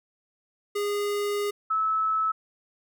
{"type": "tone pair in turn", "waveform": ["square", "sine"], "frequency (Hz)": [410.1, 1302], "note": ["G#4", "E6"], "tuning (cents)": [-22, -22], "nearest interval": "octave + minor sixth", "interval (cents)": 2000, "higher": "second", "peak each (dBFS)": [-26, -22], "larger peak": "second", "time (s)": [[0.75, 1.51], [1.7, 2.32]], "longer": "first", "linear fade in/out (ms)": 10, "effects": []}